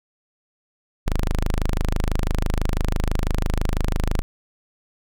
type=tone; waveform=sawtooth; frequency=26.03 Hz; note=G#0; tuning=5 cents sharp; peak=-15 dBFS; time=1.06-4.22 s; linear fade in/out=0 ms; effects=none